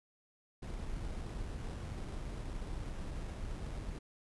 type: noise with sample-and-hold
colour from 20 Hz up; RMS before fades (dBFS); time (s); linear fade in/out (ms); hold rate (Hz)
brown; -41; 0.62-3.99; 10; 4410
effects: resampled to 24000 Hz